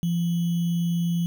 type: tone with sample-and-hold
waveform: sine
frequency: 170.8 Hz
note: F3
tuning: 38 cents flat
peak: -21 dBFS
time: 0.03-1.26 s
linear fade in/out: 0 ms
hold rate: 3150 Hz
effects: none